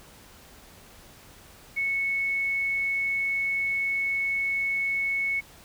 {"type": "tone", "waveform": "sine", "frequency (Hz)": 2206, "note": "C#7", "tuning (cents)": -9, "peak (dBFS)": -24, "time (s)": [1.76, 5.41], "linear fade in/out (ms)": 20, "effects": ["pink hiss -51 dBFS RMS until 5.64 s"]}